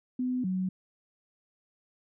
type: tone pair in turn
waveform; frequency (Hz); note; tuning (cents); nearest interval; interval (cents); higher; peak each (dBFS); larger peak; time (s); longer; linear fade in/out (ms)
sine; 252.2 / 186.09; B3 / F#3; +36 / +10; perfect fourth; 526; first; -27; neither; 0.19-0.44 / 0.44-0.69; neither; 5
effects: none

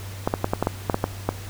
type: clicks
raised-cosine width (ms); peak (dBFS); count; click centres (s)
1; -6; 10; 0.275 / 0.339 / 0.444 / 0.535 / 0.626 / 0.671 / 0.898 / 0.944 / 1.041 / 1.29
effects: added 97 Hz sine -34 dBFS peak until 1.49 s + pink hiss -41 dBFS RMS until 1.49 s

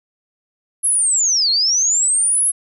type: linear two-way sweep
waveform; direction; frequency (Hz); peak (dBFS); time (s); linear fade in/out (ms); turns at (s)
sine; down then up; 11000 to 4165 to 11000; -13; 0.83-2.52; 20; 1.5
effects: none

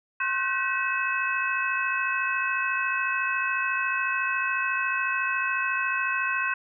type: tone cluster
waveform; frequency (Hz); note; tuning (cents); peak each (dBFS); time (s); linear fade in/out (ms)
sine; 1069 / 1481 / 1535 / 1922 / 2584; C6 / F#6 / G6 / B6 / E7; +37 / +1 / -37 / -48 / -35; -30 / -35 / -28 / -35 / -29; 0.2-6.54; 5
effects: none

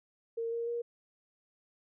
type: tone with pitch steps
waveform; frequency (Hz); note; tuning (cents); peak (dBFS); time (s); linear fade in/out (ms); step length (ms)
sine; 459.5 / 465.9 / 472.4; A#4 / A#4 / A#4; -25 / -1 / +23; -32; 0.37-0.82; 10; 150
effects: none

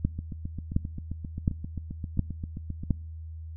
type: two click trains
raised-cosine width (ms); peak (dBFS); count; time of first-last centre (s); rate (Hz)
5; -22 / -11; 21 / 5; 0.19-2.836 / 0.05-2.907; 7.56 / 1.4
effects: noise-tail reverb RT60 0.6 s tail -26 dB re dry + added 80 Hz sine -37 dBFS peak until 3.56 s

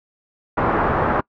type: low-pass noise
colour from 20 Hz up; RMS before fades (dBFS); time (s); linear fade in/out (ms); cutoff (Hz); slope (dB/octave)
white; -19; 0.57-1.21; 10; 1300; 24
effects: noise-tail reverb RT60 0.1 s tail -25 dB re dry

